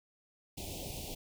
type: band-stop noise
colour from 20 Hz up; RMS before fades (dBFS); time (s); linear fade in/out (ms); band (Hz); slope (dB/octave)
pink; -42; 0.57-1.15; 10; 810 to 2500; 48
effects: none